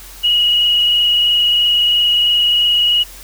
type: tone with frequency modulation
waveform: sine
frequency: 2900 Hz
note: F#7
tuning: 35 cents flat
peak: -10 dBFS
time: 0.23-3.04 s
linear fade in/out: 20 ms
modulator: 23 Hz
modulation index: 1.5
effects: added 45 Hz sine -38 dBFS peak until 3.23 s + white hiss -37 dBFS RMS until 3.23 s